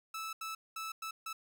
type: tone bursts at uneven times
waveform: sawtooth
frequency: 1311 Hz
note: E6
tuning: 10 cents flat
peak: -35 dBFS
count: 5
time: 0.14-0.33 / 0.41-0.55 / 0.76-0.92 / 1.02-1.11 / 1.26-1.33 s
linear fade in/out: 5 ms
effects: none